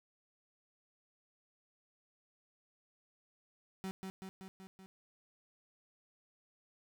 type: tone with echo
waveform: 35% pulse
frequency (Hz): 190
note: F#3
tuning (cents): +46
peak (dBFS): -37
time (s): 3.84-3.91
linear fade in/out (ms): 0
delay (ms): 190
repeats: 5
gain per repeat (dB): -3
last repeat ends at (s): 4.86
effects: none